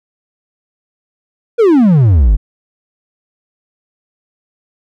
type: exponential sweep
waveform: triangle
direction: down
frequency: 493.9 to 43.65 Hz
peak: -3 dBFS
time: 1.58-2.37 s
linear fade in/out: 20 ms
effects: none